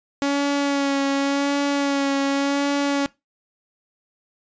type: tone with vibrato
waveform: sawtooth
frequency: 280 Hz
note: C#4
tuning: 18 cents sharp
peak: -15 dBFS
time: 0.22-3.06 s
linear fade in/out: 0 ms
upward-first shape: sine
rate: 0.89 Hz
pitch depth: 23 cents each way
effects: noise-tail reverb RT60 0.2 s tail -20 dB re dry + resampled to 16000 Hz